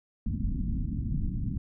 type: low-pass noise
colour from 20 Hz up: pink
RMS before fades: -30 dBFS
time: 0.26-1.58 s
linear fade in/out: 5 ms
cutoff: 260 Hz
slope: 48 dB/octave
effects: none